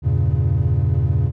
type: chord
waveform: triangle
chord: E diminished seventh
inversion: none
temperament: equal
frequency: 82.41 / 98 / 116.54 / 138.59 Hz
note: E2 / G2 / Bb2 / Db3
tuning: 0 / 0 / 0 / 0 cents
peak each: -18 dBFS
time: 0.02-1.32 s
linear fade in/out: 50 ms
effects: tanh soft clip ceiling -7 dBFS